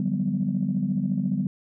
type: chord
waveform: sine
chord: G major seventh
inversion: second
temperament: equal with one note detuned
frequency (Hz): 146.83 / 181.71 / 196 / 246.9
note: D3 / F#3 / G3 / B3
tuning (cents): 0 / -31 / 0 / 0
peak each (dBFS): -30 / -28 / -25 / -29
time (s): 0-1.47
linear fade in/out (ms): 2
effects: tanh soft clip ceiling -13 dBFS